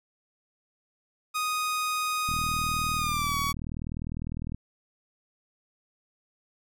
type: tone with pitch glide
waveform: sawtooth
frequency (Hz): 1244.5 to 1128.1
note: D#6 to C#6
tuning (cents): 0 to +30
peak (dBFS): -23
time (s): 1.34-3.53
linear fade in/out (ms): 20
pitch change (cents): -170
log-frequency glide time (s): 2.96-3.37
type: click train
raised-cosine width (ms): 5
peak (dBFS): -23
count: 91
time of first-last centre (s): 2.29-4.546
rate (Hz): 39.9
effects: none